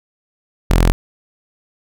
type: tone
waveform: sawtooth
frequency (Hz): 42.79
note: F1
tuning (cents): -35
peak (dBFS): -6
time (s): 0.7-0.92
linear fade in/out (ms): 0
effects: none